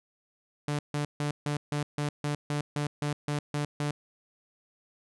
sawtooth tone bursts, 146.83 Hz, D3, in tune, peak -24 dBFS, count 13, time 0.68-3.91 s, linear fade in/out 2 ms, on 110 ms, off 150 ms, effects resampled to 24000 Hz

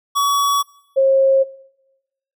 square / sine tone pair in turn, 1131 / 537.8 Hz, C#6 / C5, +34 / +47 cents, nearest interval octave + minor second, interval 1287 cents, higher first, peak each -15 / -10 dBFS, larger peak second, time 0.15-0.63 / 0.96-1.44 s, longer neither, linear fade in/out 20 ms, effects noise-tail reverb RT60 1.0 s tail -23 dB re dry

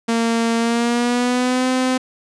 sawtooth tone with pitch glide, 230 to 256.7 Hz, A#3 to C4, -23 to -33 cents, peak -12 dBFS, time 0.08-1.98 s, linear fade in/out 10 ms, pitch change +190 cents, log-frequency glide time 0.57-1.68 s, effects resampled to 22050 Hz + 9-bit

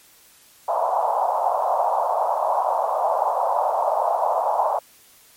pink band-pass noise, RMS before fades -21 dBFS, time 0.68-4.79 s, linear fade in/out 5 ms, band 610 to 1000 Hz, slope 48 dB/octave, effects white hiss -52 dBFS RMS until 5.36 s + MP3 64 kbps

